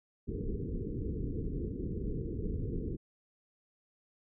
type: low-pass noise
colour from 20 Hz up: pink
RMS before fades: -36 dBFS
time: 0.27-2.97 s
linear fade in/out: 20 ms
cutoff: 470 Hz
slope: 96 dB/octave
effects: none